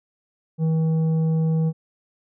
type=tone with tanh clipping; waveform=sine; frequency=160.5 Hz; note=E3; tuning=46 cents flat; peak=-19 dBFS; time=0.58-1.73 s; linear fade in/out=50 ms; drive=7 dB; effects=none